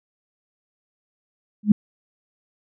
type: tone with exponential growth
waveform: sine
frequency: 209.2 Hz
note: G#3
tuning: 13 cents sharp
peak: -5 dBFS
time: 1.63-1.72 s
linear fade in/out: 5 ms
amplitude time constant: 19 ms
effects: none